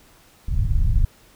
pink low-pass noise, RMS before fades -18 dBFS, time 0.48-1.05 s, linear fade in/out 5 ms, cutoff 120 Hz, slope 24 dB/octave, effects pink hiss -53 dBFS RMS until 1.35 s

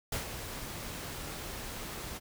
pink noise with ADSR envelope, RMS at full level -33 dBFS, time 0.12-2.2 s, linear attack 5 ms, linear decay 120 ms, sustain -8 dB, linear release 38 ms, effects none

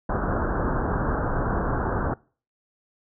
pink low-pass noise, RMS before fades -25 dBFS, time 0.09-2.14 s, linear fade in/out 5 ms, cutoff 1600 Hz, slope 96 dB/octave, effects noise-tail reverb RT60 0.4 s tail -24 dB re dry

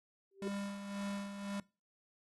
sine tone with exponential growth, 390.3 Hz, G4, 8 cents flat, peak -34 dBFS, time 0.31-0.48 s, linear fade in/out 5 ms, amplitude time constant 35 ms
square tone with tremolo, 200 Hz, G3, 35 cents sharp, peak -38 dBFS, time 0.42-1.6 s, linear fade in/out 2 ms, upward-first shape sine, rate 1.9 Hz, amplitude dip 55%
effects noise-tail reverb RT60 0.3 s tail -23 dB re dry + AAC 32 kbps

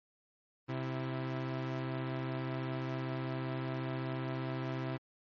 sawtooth tone pair together, 130.7 / 329.3 Hz, C3 / E4, -1 / -2 cents, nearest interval octave + major third, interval 1599 cents, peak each -32 / -37 dBFS, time 0.68-4.98 s, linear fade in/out 20 ms, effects low-pass 3000 Hz 12 dB/octave + MP3 32 kbps

